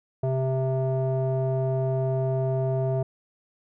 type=tone with low-pass filter; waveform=square; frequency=131.6 Hz; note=C3; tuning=10 cents sharp; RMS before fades=-25 dBFS; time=0.23-3.03 s; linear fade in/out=5 ms; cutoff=610 Hz; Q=3.8; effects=none